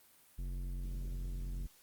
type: tone with tanh clipping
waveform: sine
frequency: 45.07 Hz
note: F#1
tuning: 45 cents flat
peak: -39 dBFS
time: 0.38-1.67 s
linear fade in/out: 10 ms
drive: 13 dB
effects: white hiss -64 dBFS RMS until 1.82 s + Opus 32 kbps